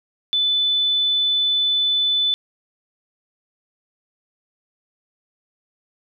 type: tone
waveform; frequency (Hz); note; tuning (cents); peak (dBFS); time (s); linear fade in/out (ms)
sine; 3500; A7; -10; -16; 0.33-2.34; 0
effects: none